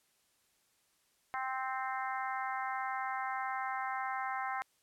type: harmonic tone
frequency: 261.6 Hz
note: C4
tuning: in tune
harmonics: 3 / 4 / 5 / 6 / 7 / 8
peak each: -38 / -40 / -42 / -44 / -45 / -46 dBFS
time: 1.34-4.62 s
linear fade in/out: 0 ms
effects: white hiss -73 dBFS RMS until 4.82 s + low-pass 12000 Hz 12 dB/octave